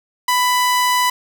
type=tone; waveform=sawtooth; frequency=994 Hz; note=B5; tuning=11 cents sharp; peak=-10 dBFS; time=0.28-1.1 s; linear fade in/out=5 ms; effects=7-bit